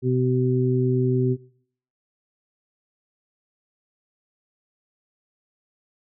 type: harmonic tone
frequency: 127.1 Hz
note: C3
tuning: 50 cents flat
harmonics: 1 / 2 / 3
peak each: -21 / -25 / -23 dBFS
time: 0.02-1.37 s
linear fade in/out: 50 ms
effects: noise-tail reverb RT60 0.6 s tail -21 dB re dry